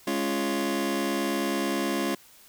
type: chord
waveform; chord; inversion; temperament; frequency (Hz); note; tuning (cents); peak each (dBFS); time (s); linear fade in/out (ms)
sawtooth; Db major; second; just; 207.9 / 277.2 / 346.5; Ab3 / Db4 / F4; +2 / 0 / -14; -27 / -25 / -26; 0.07-2.15; 5
effects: white hiss -54 dBFS RMS until 2.48 s